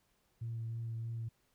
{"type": "tone with vibrato", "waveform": "sine", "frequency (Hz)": 114.6, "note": "A#2", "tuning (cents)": -29, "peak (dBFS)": -36, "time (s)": [0.41, 1.29], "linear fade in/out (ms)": 10, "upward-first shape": "sine", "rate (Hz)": 3.2, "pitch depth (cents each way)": 15, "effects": ["tanh soft clip ceiling -33 dBFS", "pink hiss -75 dBFS RMS until 1.54 s"]}